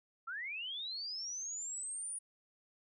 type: linear sweep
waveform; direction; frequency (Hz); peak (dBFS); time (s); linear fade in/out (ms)
sine; up; 1295 to 9650; -39; 0.27-2.19; 10
effects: none